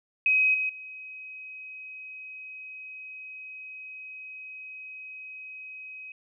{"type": "tone with level steps", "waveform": "sine", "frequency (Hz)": 2532, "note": "D#7", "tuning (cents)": 30, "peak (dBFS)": [-19, -25, -39], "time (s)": [0.26, 6.12], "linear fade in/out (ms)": 2, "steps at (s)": [0.54, 0.69], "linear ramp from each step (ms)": 5, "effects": []}